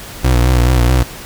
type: tone with vibrato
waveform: 30% pulse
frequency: 61.74 Hz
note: B1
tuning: in tune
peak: -6 dBFS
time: 0.23-1.04 s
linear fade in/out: 20 ms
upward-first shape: sine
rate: 4.6 Hz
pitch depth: 73 cents each way
effects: pink hiss -31 dBFS RMS until 1.25 s